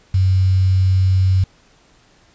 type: tone with quantisation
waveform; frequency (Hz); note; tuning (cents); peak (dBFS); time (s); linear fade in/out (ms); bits
sine; 94; F#2; +28; -11; 0.14-1.44; 5; 6
effects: pink hiss -53 dBFS RMS until 2.34 s + resampled to 16000 Hz